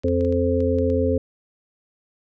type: clicks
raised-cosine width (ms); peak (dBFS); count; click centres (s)
0.2; -28; 8; 0.035 / 0.083 / 0.209 / 0.249 / 0.325 / 0.605 / 0.786 / 0.901
type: harmonic tone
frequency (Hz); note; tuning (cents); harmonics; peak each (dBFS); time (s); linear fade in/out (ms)
87.1; F2; -4; 1 / 3 / 5 / 6; -23 / -23 / -23 / -23; 0.04-1.18; 5
effects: none